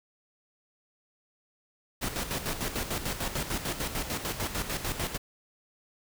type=noise with tremolo; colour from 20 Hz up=pink; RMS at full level=-31 dBFS; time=2.01-5.18 s; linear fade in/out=20 ms; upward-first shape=square; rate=6.7 Hz; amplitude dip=60%; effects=none